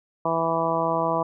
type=harmonic tone; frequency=164.81 Hz; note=E3; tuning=in tune; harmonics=1 / 2 / 3 / 4 / 5 / 6 / 7; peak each=-32 / -31 / -29 / -26 / -31 / -26 / -30 dBFS; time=0.25-1.23 s; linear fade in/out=5 ms; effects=none